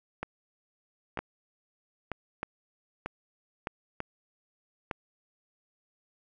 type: two click trains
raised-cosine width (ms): 0.5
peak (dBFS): -17 / -18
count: 4 / 5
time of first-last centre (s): 1.19-4.912 / 0.23-4.004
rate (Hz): 0.806 / 1.06
effects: none